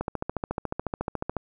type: click train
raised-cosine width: 1 ms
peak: -14 dBFS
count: 20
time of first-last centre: 0.01-1.367 s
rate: 14 Hz
effects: none